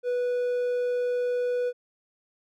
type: tone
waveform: triangle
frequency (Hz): 491.6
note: B4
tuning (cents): -8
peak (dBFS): -22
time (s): 0.03-1.73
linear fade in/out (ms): 50
effects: none